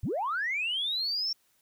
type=linear sweep; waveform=sine; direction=up; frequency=61.74 to 5520 Hz; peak=-27 dBFS; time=0.03-1.33 s; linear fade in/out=5 ms; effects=tanh soft clip ceiling -23 dBFS + white hiss -69 dBFS RMS until 1.61 s